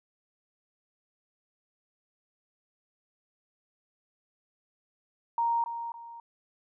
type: tone with echo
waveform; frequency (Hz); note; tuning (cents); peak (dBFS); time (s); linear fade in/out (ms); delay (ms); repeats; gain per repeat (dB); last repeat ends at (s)
sine; 932.3; A#5; 0; -24; 5.38-5.64; 2; 280; 2; -9; 6.2
effects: none